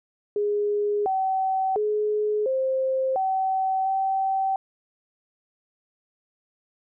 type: tone with pitch steps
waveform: sine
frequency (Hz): 413.5 / 763 / 422.5 / 526 / 763 / 771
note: G#4 / G5 / G#4 / C5 / G5 / G5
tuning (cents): -8 / -47 / +30 / +9 / -47 / -29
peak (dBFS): -21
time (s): 0.36-4.56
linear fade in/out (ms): 2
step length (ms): 700
effects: none